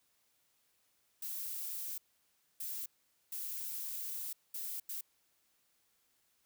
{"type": "noise bursts at uneven times", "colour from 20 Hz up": "violet", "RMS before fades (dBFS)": -41, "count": 5, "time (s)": [[1.22, 1.98], [2.6, 2.86], [3.32, 4.33], [4.54, 4.8], [4.89, 5.01]], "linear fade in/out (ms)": 5, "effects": ["white hiss -75 dBFS RMS until 6.45 s"]}